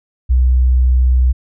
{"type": "tone", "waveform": "sine", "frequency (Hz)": 63, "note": "B1", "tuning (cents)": 35, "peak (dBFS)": -8, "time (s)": [0.29, 1.33], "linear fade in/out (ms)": 20, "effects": []}